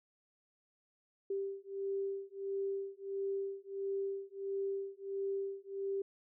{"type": "beating tone pair", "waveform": "sine", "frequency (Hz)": [392, 393.5], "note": ["G4", "G4"], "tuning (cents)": [0, 7], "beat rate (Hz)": 1.5, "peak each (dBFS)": [-39, -39], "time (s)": [1.3, 6.02], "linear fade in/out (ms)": 5, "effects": []}